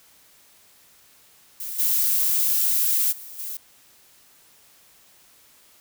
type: noise with level steps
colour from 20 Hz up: violet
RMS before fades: -32 / -21 / -40 / -32 dBFS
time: 1.6-3.57 s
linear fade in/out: 2 ms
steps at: 1.78 / 3.11 / 3.38 s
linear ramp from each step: 20 ms
effects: white hiss -55 dBFS RMS until 5.8 s